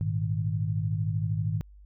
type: chord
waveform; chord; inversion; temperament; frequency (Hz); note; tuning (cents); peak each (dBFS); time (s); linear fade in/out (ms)
sine; Ab suspended second; none; just; 103.83 / 116.8 / 155.74; Ab2 / Bb2 / Eb3; 0 / +4 / +2; -28 / -33 / -30; 0.01-1.61; 0
effects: added 50 Hz sine -48 dBFS peak until 1.85 s